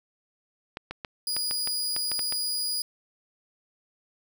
clicks, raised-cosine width 0.3 ms, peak -18 dBFS, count 10, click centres 0.771 / 0.91 / 1.048 / 1.366 / 1.511 / 1.674 / 1.964 / 2.117 / 2.193 / 2.324 s
sawtooth tone, 4904 Hz, D#8, 26 cents flat, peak -24 dBFS, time 1.27-2.82 s, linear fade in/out 2 ms
effects none

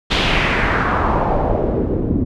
pink noise with low-pass filter sweep, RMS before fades -17 dBFS, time 0.1-2.25 s, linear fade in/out 20 ms, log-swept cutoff 3700 to 260 Hz, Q 2.3, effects none

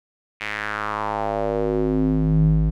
square tone with band-pass filter sweep, 52.7 Hz, G#1, 26 cents sharp, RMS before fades -21 dBFS, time 0.4-2.71 s, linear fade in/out 20 ms, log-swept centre 2300 to 110 Hz, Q 3, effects none

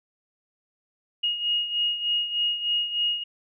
sine beating tone pair, 2870 / 2873.3 Hz, F7 / F7, +47 / +49 cents, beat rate 3.3 Hz, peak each -24 / -30 dBFS, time 1.23-3.24 s, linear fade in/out 10 ms, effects none

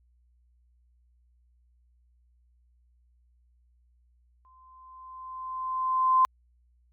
sine tone with exponential growth, 1036 Hz, C6, 17 cents flat, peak -16 dBFS, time 4.45-6.25 s, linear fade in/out 0 ms, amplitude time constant 390 ms, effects added 60 Hz sine -61 dBFS peak until 6.92 s + MP3 96 kbps

